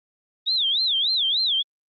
sine tone with vibrato, 3612 Hz, A7, 45 cents sharp, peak -19 dBFS, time 0.46-1.63 s, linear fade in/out 20 ms, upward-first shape sine, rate 3.4 Hz, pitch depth 250 cents each way, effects Opus 24 kbps

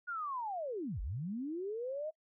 sine linear two-way sweep, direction down then up, 1462 to 39.53 to 639 Hz, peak -36 dBFS, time 0.07-2.11 s, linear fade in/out 20 ms, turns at 1.01 s, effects noise-tail reverb RT60 0.1 s tail -24 dB re dry

